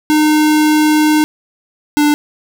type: tone pair in turn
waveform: square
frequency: 305.3 / 295.6 Hz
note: D#4 / D4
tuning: -33 / +11 cents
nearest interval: minor second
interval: 56 cents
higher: first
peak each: -9 dBFS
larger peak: neither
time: 0.1-1.24 / 1.97-2.14 s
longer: first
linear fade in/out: 0 ms
effects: none